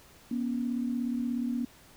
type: tone pair together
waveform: sine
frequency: 240.4 / 277.2 Hz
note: B3 / C#4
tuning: -46 / 0 cents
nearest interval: major second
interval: 246 cents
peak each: -29 / -35 dBFS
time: 0.31-1.65 s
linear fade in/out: 5 ms
effects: pink hiss -56 dBFS RMS until 1.96 s